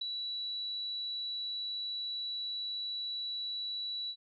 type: tone with ADSR envelope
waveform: sine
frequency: 3933 Hz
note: B7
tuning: 8 cents flat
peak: -30 dBFS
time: 0.01-4.16 s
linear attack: 8 ms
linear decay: 4 ms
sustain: -5 dB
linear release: 65 ms
effects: none